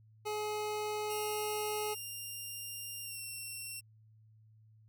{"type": "tone", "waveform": "25% pulse", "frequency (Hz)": 423, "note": "G#4", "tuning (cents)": 32, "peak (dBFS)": -31, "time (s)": [0.25, 1.95], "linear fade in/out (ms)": 20}
{"type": "tone with pitch glide", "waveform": "5% pulse", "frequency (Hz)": [2794, 2721], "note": ["F7", "F7"], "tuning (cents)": [0, -46], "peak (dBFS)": -33, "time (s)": [1.09, 3.81], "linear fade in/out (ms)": 20, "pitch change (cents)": -46, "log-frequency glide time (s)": [3.03, 3.18]}
{"effects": ["added 109 Hz sine -59 dBFS peak until 4.88 s"]}